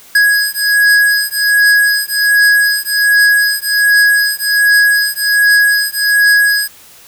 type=beating tone pair; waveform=square; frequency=1661.2 / 1662.5 Hz; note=G#6 / G#6; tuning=0 / +1 cents; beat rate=1.3 Hz; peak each=-12 dBFS; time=0.15-6.68 s; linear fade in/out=5 ms; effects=white hiss -40 dBFS RMS until 7.07 s